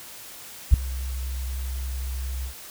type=tone with ADSR envelope; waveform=sine; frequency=64.6 Hz; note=C2; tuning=21 cents flat; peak=-6 dBFS; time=0.71-2.54 s; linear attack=28 ms; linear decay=5 ms; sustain=-21 dB; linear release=96 ms; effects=white hiss -42 dBFS RMS until 2.7 s